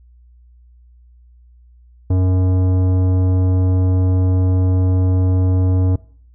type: tone with tanh clipping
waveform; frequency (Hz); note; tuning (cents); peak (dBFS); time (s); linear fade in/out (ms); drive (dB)
sine; 92.5; F#2; 0; -14; 2.1-5.96; 5; 14
effects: noise-tail reverb RT60 0.5 s tail -20 dB re dry + added 60 Hz sine -44 dBFS peak until 6.34 s